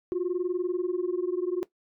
sine tone pair together, 349.5 / 370 Hz, F4 / F#4, +1 / 0 cents, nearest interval minor second, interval 99 cents, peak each -27 dBFS, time 0.12-1.63 s, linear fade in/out 0 ms, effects noise-tail reverb RT60 0.1 s tail -18 dB re dry + tanh soft clip ceiling -21 dBFS

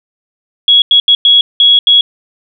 sine tone bursts at uneven times, 3337 Hz, G#7, 8 cents sharp, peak -3 dBFS, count 6, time 0.68-0.82 / 0.91-1 / 1.08-1.15 / 1.25-1.41 / 1.6-1.79 / 1.87-2.01 s, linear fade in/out 2 ms, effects none

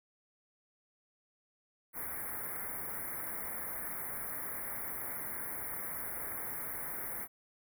white band-stop noise, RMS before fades -40 dBFS, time 1.93-7.28 s, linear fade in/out 50 ms, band 2200 to 10000 Hz, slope 96 dB/octave, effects none

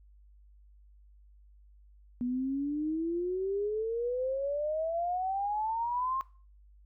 sine exponential sweep, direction up, 241.9 to 1075 Hz, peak -29 dBFS, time 2.21-6.21 s, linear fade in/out 0 ms, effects noise-tail reverb RT60 0.4 s tail -20 dB re dry + added 50 Hz sine -55 dBFS peak until 6.85 s

